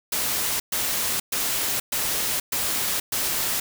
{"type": "noise bursts", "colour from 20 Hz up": "white", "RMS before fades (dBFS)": -25, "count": 6, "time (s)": [0.12, 3.6], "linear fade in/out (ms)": 5, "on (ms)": 480, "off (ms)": 120, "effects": []}